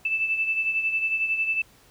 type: beating tone pair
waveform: sine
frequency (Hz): 2637 / 2648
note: E7 / E7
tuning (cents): 0 / +7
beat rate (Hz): 11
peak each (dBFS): -23 / -31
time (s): 0.05-1.62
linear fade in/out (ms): 5
effects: pink hiss -56 dBFS RMS until 1.9 s